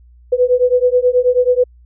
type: beating tone pair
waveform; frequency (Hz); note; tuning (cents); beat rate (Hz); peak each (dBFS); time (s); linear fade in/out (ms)
sine; 492.8 / 502.1; B4 / B4; -4 / +29; 9.3; -13; 0.32-1.64; 10
effects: added 60 Hz sine -42 dBFS peak until 1.85 s